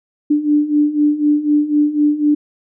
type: beating tone pair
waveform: sine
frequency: 293.7 / 297.7 Hz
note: D4 / D4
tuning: 0 / +24 cents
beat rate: 4 Hz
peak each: -17 / -13 dBFS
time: 0.3-2.35 s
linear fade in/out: 10 ms
effects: none